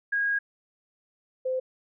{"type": "tone pair in turn", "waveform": "sine", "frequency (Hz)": [1638, 515.9], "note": ["G#6", "C5"], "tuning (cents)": [-24, -24], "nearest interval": "octave + minor sixth", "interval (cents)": 2000, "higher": "first", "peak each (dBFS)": [-23, -25], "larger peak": "first", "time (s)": [[0.12, 0.39], [1.45, 1.6]], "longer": "first", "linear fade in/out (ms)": 10, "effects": []}